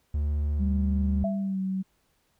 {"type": "tone", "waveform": "triangle", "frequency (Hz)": 73.7, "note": "D2", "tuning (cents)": 7, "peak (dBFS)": -22, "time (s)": [0.14, 1.24], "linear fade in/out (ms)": 5}
{"type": "tone with pitch glide", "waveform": "sine", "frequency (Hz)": [197.2, 189.71], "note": ["G3", "F#3"], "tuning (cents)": [11, 44], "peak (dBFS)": -26, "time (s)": [0.59, 1.83], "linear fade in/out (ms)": 20, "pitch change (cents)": -67, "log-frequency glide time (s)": [1.39, 1.6]}
{"type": "tone with exponential decay", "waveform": "sine", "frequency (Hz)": 664, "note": "E5", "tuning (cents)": 12, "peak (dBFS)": -25, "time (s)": [1.24, 1.55], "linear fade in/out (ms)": 5, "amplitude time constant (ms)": 66}
{"effects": ["pink hiss -70 dBFS RMS until 2.39 s"]}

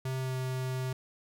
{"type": "tone with pitch glide", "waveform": "square", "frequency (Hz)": [130.81, 129.38], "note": ["C3", "C3"], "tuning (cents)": [0, -19], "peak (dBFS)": -32, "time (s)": [0.05, 0.93], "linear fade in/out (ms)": 5, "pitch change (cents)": -19, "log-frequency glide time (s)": [0.19, 0.34], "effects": []}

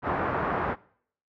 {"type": "low-pass noise", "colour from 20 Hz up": "white", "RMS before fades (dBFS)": -28, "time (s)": [0.02, 0.76], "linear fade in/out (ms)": 50, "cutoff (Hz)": 1400, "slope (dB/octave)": 24, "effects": ["noise-tail reverb RT60 0.6 s tail -22 dB re dry", "high-pass 60 Hz 12 dB/octave"]}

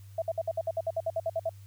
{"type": "tone bursts", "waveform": "sine", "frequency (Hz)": 657, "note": "E5", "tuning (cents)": -6, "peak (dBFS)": -26, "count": 14, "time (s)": [0.18, 1.494], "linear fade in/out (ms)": 5, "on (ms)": 40, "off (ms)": 58, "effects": ["added 99 Hz sine -46 dBFS peak until 1.66 s", "white hiss -63 dBFS RMS until 1.66 s"]}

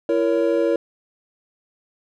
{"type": "chord", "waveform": "triangle", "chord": "A# diminished", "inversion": "second", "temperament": "just", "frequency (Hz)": [335.6, 466.2, 559.4], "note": ["E4", "A#4", "C#5"], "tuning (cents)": [31, 0, 16], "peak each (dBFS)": [-19, -19, -19], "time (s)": [0.09, 0.76], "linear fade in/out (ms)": 2, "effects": []}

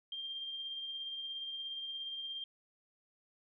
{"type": "tone with tremolo", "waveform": "sine", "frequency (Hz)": 3186, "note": "G7", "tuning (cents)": 27, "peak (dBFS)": -38, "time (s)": [0.12, 2.44], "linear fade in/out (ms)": 2, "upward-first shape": "sine", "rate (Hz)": 17, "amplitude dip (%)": 30, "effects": []}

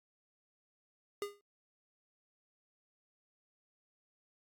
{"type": "tone with exponential decay", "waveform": "square", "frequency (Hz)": 407.2, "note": "G#4", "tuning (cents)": -34, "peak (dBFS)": -33, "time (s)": [1.22, 1.41], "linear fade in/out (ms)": 1, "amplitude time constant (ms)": 40, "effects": ["AAC 64 kbps"]}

